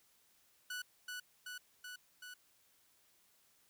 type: tone with echo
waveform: sawtooth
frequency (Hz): 1480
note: F#6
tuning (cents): 0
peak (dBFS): -37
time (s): 0.7-0.82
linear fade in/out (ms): 5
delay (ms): 380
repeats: 4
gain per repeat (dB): -2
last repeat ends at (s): 2.34
effects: white hiss -71 dBFS RMS until 3.69 s